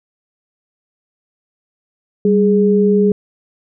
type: tone pair together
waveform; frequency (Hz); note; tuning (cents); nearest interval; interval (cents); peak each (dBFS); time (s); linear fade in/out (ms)
sine; 196.23 / 415.8; G3 / G#4; +2 / +2; octave + minor second; 1300; -12; 2.25-3.12; 2
effects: none